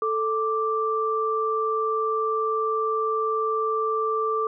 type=tone pair together; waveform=sine; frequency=440 / 1174.7 Hz; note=A4 / D6; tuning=0 / 0 cents; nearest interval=octave + perfect fourth; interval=1700 cents; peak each=-25 / -24 dBFS; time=0.02-4.47 s; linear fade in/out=2 ms; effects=none